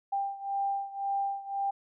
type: beating tone pair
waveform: sine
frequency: 792 / 793.9 Hz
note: G5 / G5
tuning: +18 / +22 cents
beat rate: 1.9 Hz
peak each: -31 / -34 dBFS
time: 0.12-1.71 s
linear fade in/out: 10 ms
effects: none